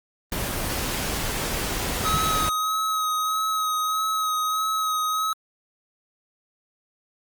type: noise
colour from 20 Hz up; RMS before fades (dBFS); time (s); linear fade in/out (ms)
pink; -27; 0.32-2.49; 2
type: tone with vibrato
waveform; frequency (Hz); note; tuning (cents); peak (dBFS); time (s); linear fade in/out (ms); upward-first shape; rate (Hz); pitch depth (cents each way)
square; 1271; D#6; +36; -23; 2.05-5.33; 2; sine; 1.6; 20
type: tone with exponential decay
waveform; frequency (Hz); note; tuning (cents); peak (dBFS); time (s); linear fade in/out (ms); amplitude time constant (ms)
sine; 155.56; D#3; 0; -19; 2.14-2.23; 2; 19
effects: Opus 24 kbps